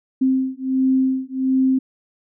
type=beating tone pair; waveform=sine; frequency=261.6 / 263 Hz; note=C4 / C4; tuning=0 / +9 cents; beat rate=1.4 Hz; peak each=-19 dBFS; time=0.21-1.79 s; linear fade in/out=10 ms; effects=none